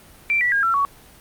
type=tone with pitch steps; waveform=sine; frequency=2349 / 1952.6 / 1623.1 / 1349.1 / 1121.5 Hz; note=D7 / B6 / G#6 / E6 / C#6; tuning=0 / -20 / -40 / +40 / +20 cents; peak=-16 dBFS; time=0.3-0.85 s; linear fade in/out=0 ms; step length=110 ms; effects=pink hiss -47 dBFS RMS until 1.2 s + Opus 32 kbps